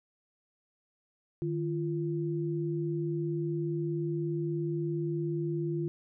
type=tone pair together; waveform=sine; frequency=152.83 / 343.1 Hz; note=D#3 / F4; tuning=-31 / -31 cents; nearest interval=octave + major second; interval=1400 cents; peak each=-32 / -32 dBFS; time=1.42-5.88 s; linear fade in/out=0 ms; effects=none